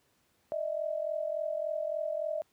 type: tone pair together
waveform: sine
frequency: 607 / 650.5 Hz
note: D#5 / E5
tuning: -43 / -23 cents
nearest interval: minor second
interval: 120 cents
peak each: -33 / -34 dBFS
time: 0.52-2.42 s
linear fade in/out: 0 ms
effects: pink hiss -71 dBFS RMS until 2.52 s + high-pass 80 Hz 12 dB/octave